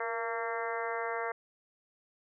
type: harmonic tone with a mistuned harmonic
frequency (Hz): 228.4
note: A#3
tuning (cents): -35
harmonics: 2 / 3 / 4 / 5 / 6 / 7 / 8 / 9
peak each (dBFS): -37 / -39 / -40 / -41 / -42 / -42 / -43 / -44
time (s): 0-1.32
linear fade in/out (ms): 5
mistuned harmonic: 2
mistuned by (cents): +36
effects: none

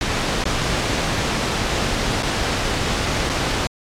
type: noise with dropouts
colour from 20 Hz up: pink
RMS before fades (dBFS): -21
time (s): 0.01-3.67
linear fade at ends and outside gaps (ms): 1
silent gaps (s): 0.44-0.455 / 2.225-2.23 / 3.293-3.297
effects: low-pass 6000 Hz 12 dB/octave + AAC 64 kbps

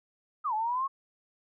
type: exponential two-way sweep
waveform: sine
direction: down then up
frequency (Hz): 1326 to 845 to 1108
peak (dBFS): -27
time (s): 0.44-0.88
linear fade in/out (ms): 20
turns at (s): 0.54
effects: none

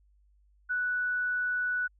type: tone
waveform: sine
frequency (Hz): 1480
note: F#6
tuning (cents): 0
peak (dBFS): -27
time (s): 0.69-1.88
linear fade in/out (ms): 20
effects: added 50 Hz sine -61 dBFS peak until 1.99 s

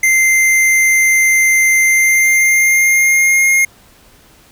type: tone with pitch glide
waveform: square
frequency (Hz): 2085 to 2135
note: C7 to C7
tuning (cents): -7 to +34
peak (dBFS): -9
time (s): 0.03-3.65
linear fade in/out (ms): 5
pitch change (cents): +41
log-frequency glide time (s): 1.8-3.45
effects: pink hiss -46 dBFS RMS until 4.51 s

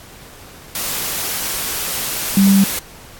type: tone in noise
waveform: sine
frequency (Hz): 196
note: G3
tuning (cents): 0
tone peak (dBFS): -8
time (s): 2.37-2.64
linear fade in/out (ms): 2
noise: white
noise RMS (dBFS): -22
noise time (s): 0.75-2.79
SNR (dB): +11
effects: pink hiss -40 dBFS RMS until 3.19 s + AAC 64 kbps

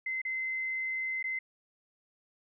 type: tone with dropouts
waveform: sine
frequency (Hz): 2061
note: C7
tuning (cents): -27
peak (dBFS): -31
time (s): 0.06-1.39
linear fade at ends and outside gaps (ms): 5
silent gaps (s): 0.217-0.25 / 1.228-1.24
effects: none

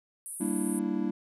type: band-pass noise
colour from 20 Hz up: white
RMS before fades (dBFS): -40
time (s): 0.26-0.79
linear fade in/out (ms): 0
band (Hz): 8900 to 11000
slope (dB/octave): 96
type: chord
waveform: triangle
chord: E half-diminished seventh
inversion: first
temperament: equal with one note detuned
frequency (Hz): 196 / 233.1 / 293.7 / 330.6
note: G3 / Bb3 / D4 / E4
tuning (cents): 0 / 0 / 0 / +5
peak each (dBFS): -31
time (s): 0.4-1.11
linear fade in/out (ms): 10
effects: none

